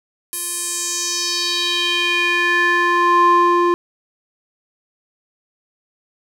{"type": "tone with band-pass filter sweep", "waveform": "square", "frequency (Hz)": 349.2, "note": "F4", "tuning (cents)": 0, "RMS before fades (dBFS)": -17, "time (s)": [0.33, 3.74], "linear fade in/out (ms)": 0, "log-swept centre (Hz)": [11000, 720], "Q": 2.9, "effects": []}